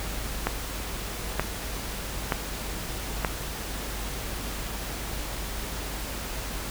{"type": "click train", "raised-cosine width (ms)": 0.5, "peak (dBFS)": -8, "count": 4, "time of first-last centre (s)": [0.47, 3.248], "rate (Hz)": 1.08, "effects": ["added 50 Hz sine -35 dBFS peak until 6.7 s", "pink hiss -35 dBFS RMS until 6.7 s"]}